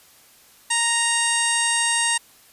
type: harmonic tone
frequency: 932.3 Hz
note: A#5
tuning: in tune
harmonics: 1 / 2 / 3 / 4 / 5 / 6 / 7 / 8 / 9 / 10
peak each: -27 / -25 / -27 / -29 / -34 / -33 / -33 / -34 / -23 / -29 dBFS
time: 0.7-2.18 s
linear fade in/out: 10 ms
effects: white hiss -52 dBFS RMS until 2.52 s + resampled to 32000 Hz